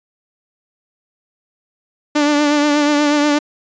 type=tone with vibrato; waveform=sawtooth; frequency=294.1 Hz; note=D4; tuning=3 cents sharp; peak=-8 dBFS; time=2.15-3.39 s; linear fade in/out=10 ms; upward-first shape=triangle; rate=8.3 Hz; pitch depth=40 cents each way; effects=resampled to 16000 Hz